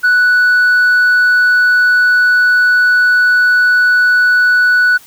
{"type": "tone", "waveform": "sine", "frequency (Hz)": 1480, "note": "F#6", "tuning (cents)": 0, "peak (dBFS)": -4, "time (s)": [0.03, 4.98], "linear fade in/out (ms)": 20, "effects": ["tanh soft clip ceiling -6 dBFS", "white hiss -41 dBFS RMS until 5.06 s"]}